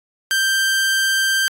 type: tone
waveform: sawtooth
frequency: 1571 Hz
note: G6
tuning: 3 cents sharp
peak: -12 dBFS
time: 0.31-1.48 s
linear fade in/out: 0 ms
effects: AAC 64 kbps